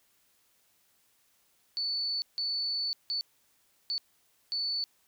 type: tone bursts at uneven times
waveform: sine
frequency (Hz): 4476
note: C#8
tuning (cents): +16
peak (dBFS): -29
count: 5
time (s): 1.77-2.22 / 2.38-2.93 / 3.1-3.21 / 3.9-3.98 / 4.52-4.84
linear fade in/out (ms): 0
effects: white hiss -69 dBFS RMS until 5.07 s